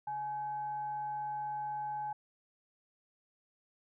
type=tone with frequency modulation; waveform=sine; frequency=844 Hz; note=G#5; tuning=28 cents sharp; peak=-35 dBFS; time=0.07-2.13 s; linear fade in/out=5 ms; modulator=704 Hz; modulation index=0.21; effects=none